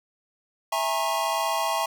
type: chord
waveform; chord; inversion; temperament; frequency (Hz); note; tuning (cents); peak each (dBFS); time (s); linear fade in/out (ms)
square; A# half-diminished seventh; second; equal with one note detuned; 659.3 / 830.6 / 932.3 / 1087.2; E5 / G#5 / A#5 / C#6; 0 / 0 / 0 / -34; -30; 0.72-1.86; 5
effects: none